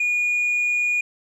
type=tone with tanh clipping; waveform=triangle; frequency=2443 Hz; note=D#7; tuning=32 cents flat; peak=-19 dBFS; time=0-1.01 s; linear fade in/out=5 ms; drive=6 dB; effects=none